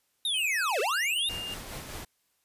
square linear two-way sweep, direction down then up, 3786 to 383.6 to 3786 Hz, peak -27 dBFS, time 0.25-1.29 s, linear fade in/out 2 ms, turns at 0.8 s
triangle tone with pitch glide, 2550 to 2813 Hz, D#7 to F7, +42 to +12 cents, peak -33 dBFS, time 0.34-1.54 s, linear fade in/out 2 ms, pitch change +170 cents, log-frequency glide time 0.72-0.95 s
pink noise with tremolo, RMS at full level -39 dBFS, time 1.29-2.05 s, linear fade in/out 5 ms, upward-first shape sine, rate 4.9 Hz, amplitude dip 35%
effects white hiss -73 dBFS RMS until 2.44 s + resampled to 32000 Hz

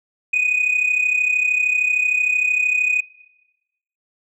sine tone with amplitude modulation, 2489 Hz, D#7, in tune, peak -10 dBFS, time 0.33-3.01 s, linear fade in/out 10 ms, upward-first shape sine, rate 33.1 Hz, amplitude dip 75%, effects noise-tail reverb RT60 1.0 s tail -21 dB re dry + tanh soft clip ceiling -12 dBFS

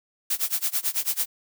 blue noise with tremolo, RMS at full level -23 dBFS, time 0.3-1.26 s, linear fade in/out 5 ms, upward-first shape sine, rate 9.1 Hz, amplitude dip 95%, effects none

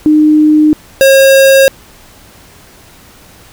sine / square tone pair in turn, 305.2 / 540.4 Hz, D#4 / C#5, -33 / -44 cents, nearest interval minor seventh, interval 989 cents, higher second, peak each -3 dBFS, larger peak neither, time 0.06-0.73 / 1.01-1.68 s, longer neither, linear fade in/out 0 ms, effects pink hiss -39 dBFS RMS until 3.52 s

